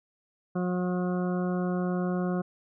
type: harmonic tone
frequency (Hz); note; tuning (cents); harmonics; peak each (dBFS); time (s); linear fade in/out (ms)
180.3; F#3; -45; 1 / 2 / 3 / 4 / 6 / 7 / 8; -27 / -33 / -37 / -39 / -43 / -44 / -45; 0.55-2.42; 10
effects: none

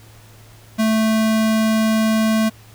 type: tone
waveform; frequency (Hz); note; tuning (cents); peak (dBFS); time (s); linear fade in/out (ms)
square; 220; A3; 0; -15; 0.78-2.5; 20
effects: added 109 Hz sine -44 dBFS peak until 2.74 s + pink hiss -48 dBFS RMS until 2.74 s

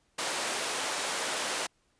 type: high-pass noise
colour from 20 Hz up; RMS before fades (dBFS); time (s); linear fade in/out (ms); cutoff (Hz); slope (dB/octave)
pink; -32; 0.18-1.67; 10; 510; 12
effects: pink hiss -71 dBFS RMS until 1.99 s + resampled to 22050 Hz

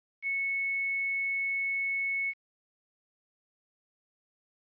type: tone with quantisation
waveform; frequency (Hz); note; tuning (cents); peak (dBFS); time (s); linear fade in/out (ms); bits
sine; 2204; C#7; -11; -28; 0.22-2.34; 50; 8
effects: resampled to 11025 Hz

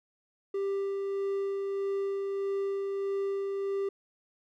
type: tone with tremolo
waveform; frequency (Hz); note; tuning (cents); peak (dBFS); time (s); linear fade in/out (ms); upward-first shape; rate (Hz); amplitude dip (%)
triangle; 394.4; G4; +11; -26; 0.54-3.89; 5; sine; 1.6; 25
effects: none

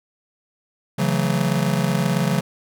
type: chord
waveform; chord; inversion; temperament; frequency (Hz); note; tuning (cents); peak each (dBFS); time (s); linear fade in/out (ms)
square; F# minor seventh; second; just; 138.75 / 166.5 / 185 / 222; C#3 / E3 / F#3 / A3; +2 / +18 / 0 / +16; -24 / -24 / -24 / -27; 0.98-2.41; 10
effects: none

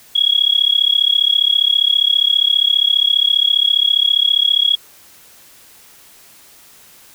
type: tone with amplitude modulation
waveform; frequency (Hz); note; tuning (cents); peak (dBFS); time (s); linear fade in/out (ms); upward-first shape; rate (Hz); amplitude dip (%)
sine; 3322; G#7; 0; -7; 0.15-4.76; 10; sine; 34.9; 95
effects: white hiss -45 dBFS RMS until 7.14 s

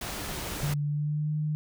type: noise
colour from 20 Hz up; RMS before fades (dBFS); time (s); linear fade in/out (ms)
pink; -35; 0.01-0.74; 5
type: tone with pitch glide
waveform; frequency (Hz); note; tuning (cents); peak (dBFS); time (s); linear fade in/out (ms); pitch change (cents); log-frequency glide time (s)
sine; 146 to 152.2; D3 to D#3; -10 to -38; -26; 0.63-1.55; 0; +72; 0.81-1.33
effects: none

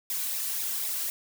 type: noise with flanger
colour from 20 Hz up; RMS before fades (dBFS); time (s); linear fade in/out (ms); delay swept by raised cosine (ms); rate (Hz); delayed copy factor
blue; -31; 0.1-1.1; 0; 0.65 to 2.35; 4; -0.7
effects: none

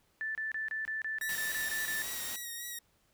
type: tone bursts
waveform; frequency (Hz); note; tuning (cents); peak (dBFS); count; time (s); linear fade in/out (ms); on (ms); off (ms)
sine; 1760; A6; 0; -33; 11; 0.21-2.02; 0; 140; 27
type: tone with vibrato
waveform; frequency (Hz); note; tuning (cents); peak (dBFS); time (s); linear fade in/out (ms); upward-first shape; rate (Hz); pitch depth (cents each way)
5% pulse; 1895; A#6; +28; -29; 1.21-2.79; 5; sine; 3.6; 32
type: noise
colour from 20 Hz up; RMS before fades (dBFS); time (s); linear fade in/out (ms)
white; -41; 1.29-2.36; 2
effects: pink hiss -71 dBFS RMS until 3.13 s

